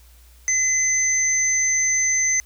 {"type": "tone pair together", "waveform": "sine", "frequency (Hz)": [2038, 6151], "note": ["C7", "G8"], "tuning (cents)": [-46, -34], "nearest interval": "octave + perfect fifth", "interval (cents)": 1912, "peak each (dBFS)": [-23, -18], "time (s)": [0.48, 2.4], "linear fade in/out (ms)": 0, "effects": ["added 60 Hz sine -47 dBFS peak until 2.45 s", "white hiss -55 dBFS RMS until 2.45 s"]}